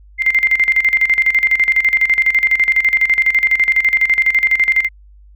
sine tone with tremolo, 2093 Hz, C7, in tune, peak -8 dBFS, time 0.18-4.89 s, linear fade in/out 50 ms, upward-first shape square, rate 12 Hz, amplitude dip 75%, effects added 50 Hz sine -40 dBFS peak until 5.35 s

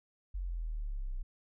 sine exponential sweep, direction down, 47.03 to 30.09 Hz, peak -34 dBFS, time 0.34-1.23 s, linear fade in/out 10 ms, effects none

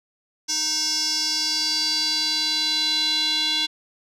square tone with band-pass filter sweep, 310 Hz, D#4, 6 cents flat, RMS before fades -23 dBFS, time 0.48-3.67 s, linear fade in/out 20 ms, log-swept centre 5600 to 3700 Hz, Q 6.6, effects none

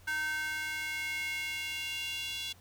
square tone with high-pass filter sweep, 309.2 Hz, D#4, 11 cents flat, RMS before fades -36 dBFS, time 0.07-2.53 s, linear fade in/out 10 ms, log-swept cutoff 1500 to 3200 Hz, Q 4.4, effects added 91 Hz sine -57 dBFS peak until 2.6 s + pink hiss -61 dBFS RMS until 2.6 s

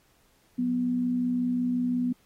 sine tone pair together, 181.32 / 246.9 Hz, F#3 / B3, -35 / 0 cents, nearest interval perfect fourth, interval 535 cents, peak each -35 / -24 dBFS, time 0.58-2.13 s, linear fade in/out 10 ms, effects pink hiss -65 dBFS RMS until 2.25 s + AAC 48 kbps

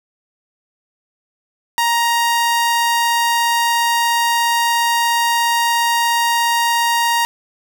sawtooth tone, 937 Hz, A#5, 9 cents sharp, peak -10 dBFS, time 1.78-7.25 s, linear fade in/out 0 ms, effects none

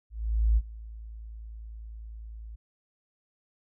sine tone with ADSR envelope, 55 Hz, A1, in tune, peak -18 dBFS, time 0.1-2.56 s, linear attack 470 ms, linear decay 44 ms, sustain -21 dB, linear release 11 ms, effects none

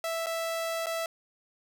sawtooth tone with dropouts, 659.3 Hz, E5, in tune, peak -26 dBFS, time 0.04-1.06 s, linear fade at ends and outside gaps 2 ms, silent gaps 0.261-0.267 / 0.86-0.867 s, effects none

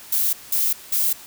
violet noise bursts, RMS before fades -20 dBFS, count 3, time 0.12-1.13 s, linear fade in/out 5 ms, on 210 ms, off 190 ms, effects white hiss -42 dBFS RMS until 1.26 s

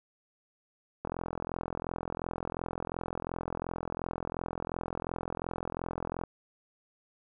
click train, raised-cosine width 1 ms, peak -20 dBFS, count 223, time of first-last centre 1.05-6.237 s, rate 42.8 Hz, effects none

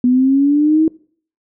sine linear sweep, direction up, 244.7 to 321.8 Hz, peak -9 dBFS, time 0.04-0.88 s, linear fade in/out 2 ms, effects noise-tail reverb RT60 0.5 s tail -22 dB re dry

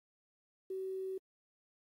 sine tone with quantisation, 379.8 Hz, F#4, 45 cents sharp, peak -37 dBFS, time 0.7-1.18 s, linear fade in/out 5 ms, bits 11, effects AAC 48 kbps

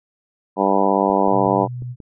harmonic tone, 98 Hz, G2, in tune, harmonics 2 / 3 / 4 / 5 / 6 / 7 / 8 / 9 / 10, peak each -23 / -23 / -23 / -23 / -23 / -23 / -23 / -23 / -23 dBFS, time 0.56-1.68 s, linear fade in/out 50 ms
click train, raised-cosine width 3 ms, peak -25 dBFS, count 6, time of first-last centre 1.1-2.003 s, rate 5.54 Hz
sine tone, 123.47 Hz, B2, in tune, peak -26 dBFS, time 1.3-1.96 s, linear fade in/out 50 ms
effects none

